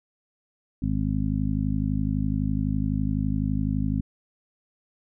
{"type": "harmonic tone", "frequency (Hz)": 51.91, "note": "G#1", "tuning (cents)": 0, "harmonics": [1, 2, 3, 4, 5], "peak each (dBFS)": [-29, -29, -29, -29, -29], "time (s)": [0.82, 4.01], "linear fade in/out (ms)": 5, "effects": []}